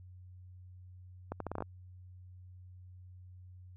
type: accelerating click train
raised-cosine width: 1 ms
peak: -23 dBFS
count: 8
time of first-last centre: 1.32-1.623 s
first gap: 83 ms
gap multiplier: 0.77
effects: added 91 Hz sine -50 dBFS peak until 3.76 s